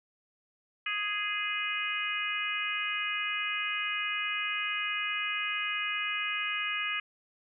harmonic tone, 415.3 Hz, G#4, in tune, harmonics 3 / 4 / 5 / 6 / 7, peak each -38 / -37 / -36 / -34 / -37 dBFS, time 0.86-7 s, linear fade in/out 5 ms, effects none

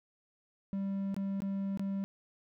triangle tone with dropouts, 196 Hz, G3, in tune, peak -30 dBFS, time 0.73-2.04 s, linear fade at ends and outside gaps 0 ms, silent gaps 1.144-1.165 / 1.404-1.42 / 1.774-1.795 s, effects none

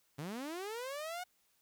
sawtooth linear sweep, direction up, 132.7 to 737 Hz, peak -36 dBFS, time 0.18-1.24 s, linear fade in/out 10 ms, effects white hiss -74 dBFS RMS until 1.61 s

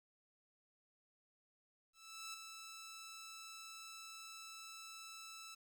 10% pulse tone with ADSR envelope, 1318.5 Hz, E6, in tune, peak -37 dBFS, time 1.93-5.55 s, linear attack 410 ms, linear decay 3 ms, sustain -6 dB, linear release 10 ms, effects 13-bit

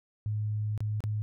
sine tone with dropouts, 106.2 Hz, G#2, 39 cents sharp, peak -28 dBFS, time 0.26-1.22 s, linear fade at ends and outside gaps 0 ms, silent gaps 0.777-0.805 / 1.005-1.039 s, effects none

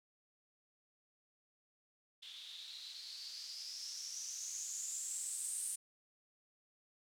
violet noise with low-pass filter sweep, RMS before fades -45 dBFS, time 2.22-5.76 s, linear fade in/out 10 ms, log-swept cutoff 3400 to 9100 Hz, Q 7.4, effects none

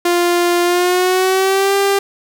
sawtooth tone with pitch glide, 349.2 to 396.5 Hz, F4 to G4, 0 to +20 cents, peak -8 dBFS, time 0.05-1.99 s, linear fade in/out 5 ms, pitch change +220 cents, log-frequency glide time 0.63-1.75 s, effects none

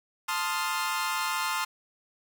sawtooth chord, F dominant seventh, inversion first, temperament equal, 880 / 1046.5 / 1244.5 / 1396.9 Hz, A5 / C6 / Eb6 / F6, 0 / 0 / 0 / 0 cents, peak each -30 / -28 / -31 / -30 dBFS, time 0.28-1.65 s, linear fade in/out 10 ms, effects 9-bit

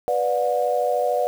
sine chord, B minor, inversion none, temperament equal with one note detuned, 493.9 / 587.3 / 721 Hz, B4 / D5 / F#5, 0 / 0 / -45 cents, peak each -23 / -23 / -23 dBFS, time 0.08-1.27 s, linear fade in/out 0 ms, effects 7-bit

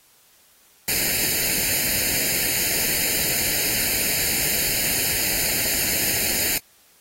white noise with comb filter, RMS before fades -22 dBFS, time 0.88-6.58 s, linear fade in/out 2 ms, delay 0.43 ms, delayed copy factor +0.9, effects white hiss -56 dBFS RMS until 7 s + AAC 48 kbps

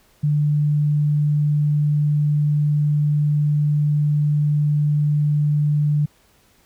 sine tone, 148.2 Hz, D3, 16 cents sharp, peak -15 dBFS, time 0.23-6.06 s, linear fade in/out 10 ms, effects pink hiss -57 dBFS RMS until 6.65 s

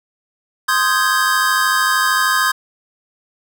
square chord, Ab major seventh, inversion first, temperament equal, 1046.5 / 1244.5 / 1568 / 1661.2 Hz, C6 / Eb6 / G6 / Ab6, 0 / 0 / 0 / 0 cents, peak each -20 dBFS, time 0.68-2.52 s, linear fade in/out 10 ms, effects none

